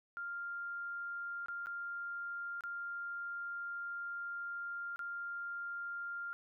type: tone with dropouts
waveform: sine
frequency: 1396.9 Hz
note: F6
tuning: in tune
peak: -39 dBFS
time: 0.17-6.33 s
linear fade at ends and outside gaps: 0 ms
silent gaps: 1.46-1.484 / 1.66-1.669 / 2.608-2.637 / 4.96-4.992 s
effects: none